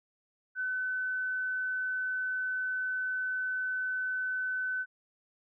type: tone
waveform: sine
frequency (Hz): 1512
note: F#6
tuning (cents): +37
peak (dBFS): -30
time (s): 0.55-4.86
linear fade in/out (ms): 50
effects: none